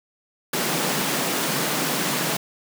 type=high-pass noise; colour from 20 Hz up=pink; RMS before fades=-24 dBFS; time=0.53-2.37 s; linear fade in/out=5 ms; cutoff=140 Hz; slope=96 dB/octave; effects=none